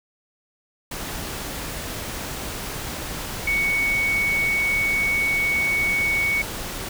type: tone in noise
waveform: sine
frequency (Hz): 2228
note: C#7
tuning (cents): +8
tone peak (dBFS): -19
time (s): 3.47-6.42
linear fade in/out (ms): 5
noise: pink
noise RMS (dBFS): -31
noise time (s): 0.91-6.89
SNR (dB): +9
effects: none